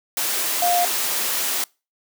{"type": "tone in noise", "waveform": "sine", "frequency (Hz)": 705, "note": "F5", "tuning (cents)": 16, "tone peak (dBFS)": -17, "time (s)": [0.62, 0.85], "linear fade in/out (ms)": 2, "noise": "white", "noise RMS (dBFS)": -23, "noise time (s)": [0.17, 1.64], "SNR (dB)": 3, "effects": ["noise-tail reverb RT60 0.3 s tail -26 dB re dry", "high-pass 300 Hz 12 dB/octave"]}